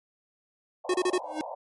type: band-pass noise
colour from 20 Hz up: white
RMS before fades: -38 dBFS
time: 0.84-1.55 s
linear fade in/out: 10 ms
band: 510 to 970 Hz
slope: 96 dB/octave
type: tone bursts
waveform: square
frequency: 364.5 Hz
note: F#4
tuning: 26 cents flat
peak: -23 dBFS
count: 4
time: 0.89-1.181 s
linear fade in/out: 5 ms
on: 51 ms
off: 29 ms
type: tone with exponential growth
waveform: square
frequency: 309.5 Hz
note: D#4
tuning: 9 cents flat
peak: -26 dBFS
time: 1.23-1.41 s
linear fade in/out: 0 ms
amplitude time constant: 37 ms
effects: MP3 48 kbps